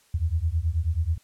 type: beating tone pair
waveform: sine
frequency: 77.3 / 86.6 Hz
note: D#2 / F2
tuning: -11 / -14 cents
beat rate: 9.3 Hz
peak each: -25 dBFS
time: 0.14-1.18 s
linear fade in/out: 5 ms
effects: white hiss -61 dBFS RMS until 1.23 s + low-pass 11000 Hz 12 dB/octave